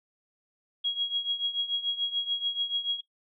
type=tone with tremolo; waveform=sine; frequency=3300 Hz; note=G#7; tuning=12 cents flat; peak=-23 dBFS; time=0.84-3.01 s; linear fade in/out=10 ms; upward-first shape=triangle; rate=6.9 Hz; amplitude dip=85%; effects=noise-tail reverb RT60 0.1 s tail -18 dB re dry